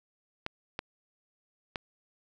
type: clicks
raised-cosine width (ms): 0.3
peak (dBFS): -17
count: 3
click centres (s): 0.464 / 0.791 / 1.758
effects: none